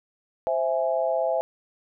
sine chord, C augmented, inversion none, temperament equal, 523.3 / 659.3 / 830.6 Hz, C5 / E5 / G#5, 0 / 0 / 0 cents, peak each -26 / -24 / -30 dBFS, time 0.47-1.41 s, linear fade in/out 0 ms, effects none

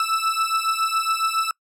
40% pulse beating tone pair, 1314 / 1321.2 Hz, E6 / E6, -6 / +4 cents, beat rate 7.2 Hz, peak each -22 dBFS, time 0-1.51 s, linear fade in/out 2 ms, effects noise-tail reverb RT60 0.1 s tail -25 dB re dry + low-pass 11000 Hz 12 dB/octave

